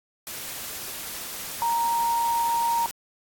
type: tone in noise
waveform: sine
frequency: 932.3 Hz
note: A#5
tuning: in tune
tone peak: -21 dBFS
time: 1.62-2.86 s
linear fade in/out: 0 ms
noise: white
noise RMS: -35 dBFS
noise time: 0.27-2.91 s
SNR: +11 dB
effects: AAC 64 kbps